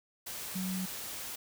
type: tone in noise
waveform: sine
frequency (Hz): 186.3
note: F#3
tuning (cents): +12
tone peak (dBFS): -33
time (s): 0.55-0.86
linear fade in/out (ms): 10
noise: white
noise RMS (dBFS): -41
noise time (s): 0.26-1.36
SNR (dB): +5
effects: none